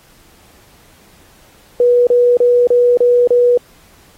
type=tone bursts; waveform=sine; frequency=486.7 Hz; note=B4; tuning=25 cents flat; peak=-7 dBFS; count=6; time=1.8-3.575 s; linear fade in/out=2 ms; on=270 ms; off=31 ms; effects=pink hiss -48 dBFS RMS until 4.17 s + AAC 48 kbps